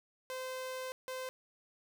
sawtooth tone bursts at uneven times, 516 Hz, C5, 24 cents flat, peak -35 dBFS, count 2, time 0.3-0.92 / 1.08-1.29 s, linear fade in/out 0 ms, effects none

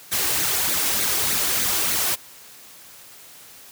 white noise with flanger, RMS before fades -22 dBFS, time 0.11-2.16 s, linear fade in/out 20 ms, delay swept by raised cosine 0.47 to 2.77 ms, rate 3.3 Hz, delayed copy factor +0.5, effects white hiss -45 dBFS RMS until 3.71 s + high-pass 60 Hz 12 dB/octave

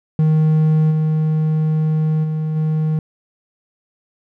triangle tone with level steps, 156.1 Hz, D#3, 6 cents sharp, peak -9 / -12 / -16 / -13 dBFS, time 0.19-2.99 s, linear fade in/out 2 ms, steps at 0.9 / 2.23 / 2.55 s, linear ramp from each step 20 ms, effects none

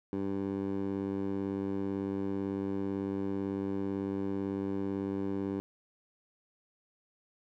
15% pulse tone with band-pass filter, 98 Hz, G2, in tune, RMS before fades -34 dBFS, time 0.13-5.6 s, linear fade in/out 0 ms, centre 330 Hz, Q 1.3, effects none

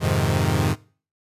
sawtooth chord, F minor seventh, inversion none, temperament equal, 87.31 / 103.83 / 130.81 / 155.56 Hz, F2 / Ab2 / C3 / Eb3, 0 / 0 / 0 / 0 cents, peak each -20 dBFS, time 0-0.76 s, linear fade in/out 50 ms, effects noise-tail reverb RT60 0.4 s tail -21 dB re dry + resampled to 32000 Hz

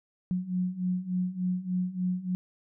sine beating tone pair, 180 / 183.4 Hz, F#3 / F#3, -47 / -15 cents, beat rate 3.4 Hz, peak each -32 / -29 dBFS, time 0.31-2.35 s, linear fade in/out 0 ms, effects none

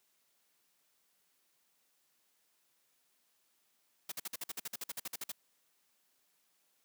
white noise bursts, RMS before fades -40 dBFS, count 16, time 4.09-5.319 s, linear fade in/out 5 ms, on 29 ms, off 51 ms, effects white hiss -75 dBFS RMS until 6.84 s + high-pass 150 Hz 12 dB/octave

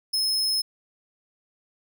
40% pulse tone, 5180 Hz, E8, 31 cents flat, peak -21 dBFS, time 0.13-0.62 s, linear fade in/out 10 ms, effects none

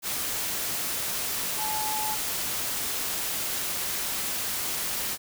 sine tone in noise, 860 Hz, A5, 40 cents flat, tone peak -30 dBFS, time 1.57-2.17 s, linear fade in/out 50 ms, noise white, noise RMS -30 dBFS, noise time 0.02-5.18 s, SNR -3 dB, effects none

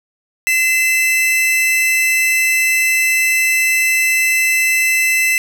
45% pulse tone pair together, 2042 / 2646 Hz, C7 / E7, -43 / +6 cents, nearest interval major third, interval 449 cents, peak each -15 dBFS, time 0.47-5.38 s, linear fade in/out 0 ms, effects none

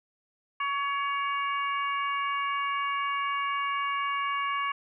harmonic tone, 562 Hz, C#5, 24 cents sharp, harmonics 2 / 3 / 4 / 5, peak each -28 / -37 / -35 / -39 dBFS, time 0.6-4.72 s, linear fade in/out 5 ms, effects none

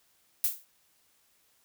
violet noise with exponential decay, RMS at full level -23 dBFS, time 0.44-0.65 s, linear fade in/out 0 ms, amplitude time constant 44 ms, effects white hiss -68 dBFS RMS until 1.64 s

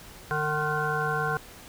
harmonic tone with a mistuned harmonic, 151.4 Hz, D#3, 47 cents flat, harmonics 1 / 3 / 5 / 7 / 9 / 10, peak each -32 / -32 / -32 / -32 / -32 / -32 dBFS, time 0.31-1.37 s, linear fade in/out 0 ms, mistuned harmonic 9, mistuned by +52 cents, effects pink hiss -47 dBFS RMS until 1.68 s

